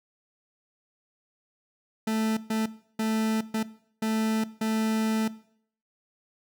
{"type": "tone bursts at uneven times", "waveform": "40% pulse", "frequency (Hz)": 220, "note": "A3", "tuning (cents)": 0, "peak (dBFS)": -24, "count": 6, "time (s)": [[2.07, 2.37], [2.5, 2.66], [2.99, 3.41], [3.54, 3.63], [4.02, 4.44], [4.61, 5.28]], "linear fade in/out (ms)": 5, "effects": ["noise-tail reverb RT60 0.6 s tail -18 dB re dry"]}